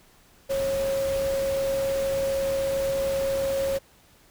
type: tone in noise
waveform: sine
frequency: 545 Hz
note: C#5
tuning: 29 cents flat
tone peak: -23 dBFS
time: 0.49-3.79 s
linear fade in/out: 20 ms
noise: pink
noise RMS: -36 dBFS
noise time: 0.49-3.79 s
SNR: +10 dB
effects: pink hiss -57 dBFS RMS until 4.3 s